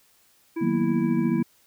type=harmonic tone; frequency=329.6 Hz; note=E4; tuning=in tune; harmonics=1 / 3 / 5 / 7; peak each=-26 / -40 / -46 / -44 dBFS; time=0.56-1.43 s; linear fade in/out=10 ms
type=chord; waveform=sine; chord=B major seventh; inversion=first; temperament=equal; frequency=155.56 / 185 / 233.1 / 246.9 Hz; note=D#3 / F#3 / A#3 / B3; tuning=0 / 0 / 0 / 0 cents; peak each=-29 / -27 / -24 / -30 dBFS; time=0.61-1.43 s; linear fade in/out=10 ms
effects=white hiss -61 dBFS RMS until 1.66 s